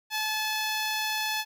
10% pulse tone, 863 Hz, A5, 34 cents flat, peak -19 dBFS, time 0.1-1.45 s, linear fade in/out 50 ms, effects none

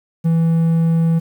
triangle tone, 164.81 Hz, E3, in tune, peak -10 dBFS, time 0.24-1.2 s, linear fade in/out 20 ms, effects 8-bit

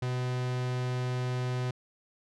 45% pulse tone, 125.7 Hz, B2, 31 cents sharp, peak -29 dBFS, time 0.02-1.71 s, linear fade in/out 5 ms, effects low-pass 6000 Hz 12 dB/octave

